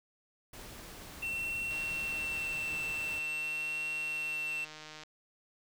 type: noise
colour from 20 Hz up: pink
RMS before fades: -48 dBFS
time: 0.53-3.19 s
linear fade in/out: 5 ms
type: tone with vibrato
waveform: triangle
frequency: 2700 Hz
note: E7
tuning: 41 cents sharp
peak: -32 dBFS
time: 1.22-4.65 s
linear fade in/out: 10 ms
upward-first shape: triangle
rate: 0.47 Hz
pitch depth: 14 cents each way
type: click train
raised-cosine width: 0.2 ms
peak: -30 dBFS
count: 513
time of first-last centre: 1.71-5.035 s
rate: 154 Hz
effects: none